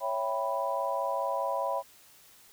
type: chord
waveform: sine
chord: C# half-diminished seventh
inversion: none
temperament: equal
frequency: 554.4 / 659.3 / 784 / 987.8 Hz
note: C#5 / E5 / G5 / B5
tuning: 0 / 0 / 0 / 0 cents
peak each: -33 / -34 / -36 / -32 dBFS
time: 0-1.83 s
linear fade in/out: 50 ms
effects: white hiss -57 dBFS RMS until 2.52 s